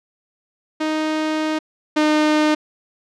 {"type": "tone pair in turn", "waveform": "sawtooth", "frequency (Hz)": [311.1, 305], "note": ["D#4", "D#4"], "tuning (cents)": [0, -34], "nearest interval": "unison", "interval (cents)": 34, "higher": "first", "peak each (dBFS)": [-15, -10], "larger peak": "second", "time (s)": [[0.8, 1.59], [1.96, 2.55]], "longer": "first", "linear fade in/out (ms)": 10, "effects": ["low-pass 5000 Hz 12 dB/octave"]}